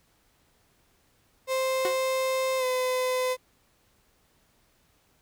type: tone with pitch glide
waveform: 35% pulse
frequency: 523.3 to 508.7 Hz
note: C5 to C5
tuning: 0 to -49 cents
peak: -23 dBFS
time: 1.47-3.37 s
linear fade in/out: 50 ms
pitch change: -49 cents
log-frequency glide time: 2.58-2.64 s
type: tone with exponential decay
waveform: sawtooth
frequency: 369.5 Hz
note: F#4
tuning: 2 cents flat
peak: -21 dBFS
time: 1.85-2.02 s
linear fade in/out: 1 ms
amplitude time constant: 35 ms
effects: pink hiss -66 dBFS RMS until 5.21 s